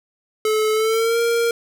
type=tone with pitch glide; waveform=square; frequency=432.5 to 466.2 Hz; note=A4 to A#4; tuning=-30 to 0 cents; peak=-17 dBFS; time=0.45-1.51 s; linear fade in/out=2 ms; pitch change=+130 cents; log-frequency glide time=0.73-1.19 s; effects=none